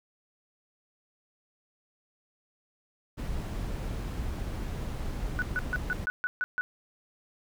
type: noise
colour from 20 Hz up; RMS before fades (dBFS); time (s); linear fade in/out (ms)
brown; -34; 3.17-6.06; 20
type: tone bursts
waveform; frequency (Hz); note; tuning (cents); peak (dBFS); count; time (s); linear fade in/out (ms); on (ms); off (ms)
sine; 1480; F#6; 0; -26; 8; 5.39-6.61; 0; 30; 140
effects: none